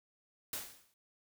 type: noise with exponential decay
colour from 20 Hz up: white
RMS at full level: -37 dBFS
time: 0.53-0.94 s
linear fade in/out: 2 ms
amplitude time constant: 87 ms
effects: none